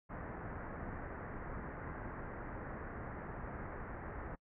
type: low-pass noise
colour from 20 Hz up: pink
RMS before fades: -45 dBFS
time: 0.09-4.36 s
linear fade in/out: 20 ms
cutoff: 1900 Hz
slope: 48 dB/octave
effects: noise-tail reverb RT60 0.1 s tail -26 dB re dry